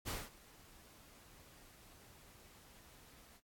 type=noise with ADSR envelope; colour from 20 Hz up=pink; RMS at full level=-40 dBFS; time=0.05-3.41 s; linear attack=34 ms; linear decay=210 ms; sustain=-21 dB; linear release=53 ms; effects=noise-tail reverb RT60 0.1 s tail -22 dB re dry + AAC 64 kbps